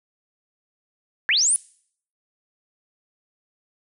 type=linear sweep; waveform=sine; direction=up; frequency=1582 to 10130 Hz; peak=-16 dBFS; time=1.29-1.56 s; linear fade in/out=0 ms; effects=noise-tail reverb RT60 0.6 s tail -24 dB re dry